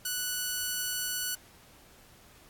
5% pulse tone, 1480 Hz, F#6, in tune, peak -19 dBFS, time 0.05-1.35 s, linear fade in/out 5 ms, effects pink hiss -57 dBFS RMS until 2.49 s + AAC 64 kbps

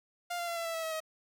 sawtooth tone with pitch steps, 701 / 690.9 / 681 / 671.3 / 661.7 / 652.2 / 642.8 / 633.6 Hz, F5 / F5 / F5 / E5 / E5 / E5 / E5 / D#5, +6 / -19 / -44 / +31 / +6 / -19 / -44 / +31 cents, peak -30 dBFS, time 0.3-1.004 s, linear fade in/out 10 ms, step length 88 ms, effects none

